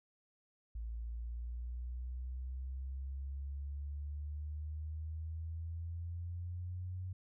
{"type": "exponential sweep", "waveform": "sine", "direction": "up", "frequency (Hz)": [56.1, 92.5], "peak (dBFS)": -39, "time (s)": [0.75, 7.13], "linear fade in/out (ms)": 5, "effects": []}